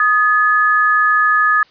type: tone pair together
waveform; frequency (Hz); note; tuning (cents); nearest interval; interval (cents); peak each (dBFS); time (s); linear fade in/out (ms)
sine; 1244.5 / 1711.6; D#6 / A6; 0 / -48; tritone; 552; -13; 0-1.63; 2
effects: white hiss -50 dBFS RMS until 1.7 s + resampled to 11025 Hz